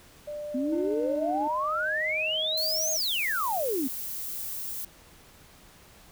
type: tone with pitch glide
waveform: sine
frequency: 594 to 629.3 Hz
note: D5 to D#5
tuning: +20 to +19 cents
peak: -33 dBFS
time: 0.27-2.97 s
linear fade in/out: 10 ms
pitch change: +99 cents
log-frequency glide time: 0.71-2.44 s
type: exponential two-way sweep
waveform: sine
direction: up then down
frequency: 247.9 to 6645 to 247.9 Hz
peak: -26 dBFS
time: 0.54-3.88 s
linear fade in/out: 10 ms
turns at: 2.92 s
type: tone with tremolo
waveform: triangle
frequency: 300 Hz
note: D4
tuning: 37 cents sharp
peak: -28 dBFS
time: 0.72-1.48 s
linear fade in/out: 10 ms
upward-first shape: square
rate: 16 Hz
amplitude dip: 25%
type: noise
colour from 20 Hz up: violet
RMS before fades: -35 dBFS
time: 2.57-4.85 s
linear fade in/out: 5 ms
effects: pink hiss -54 dBFS RMS until 6.11 s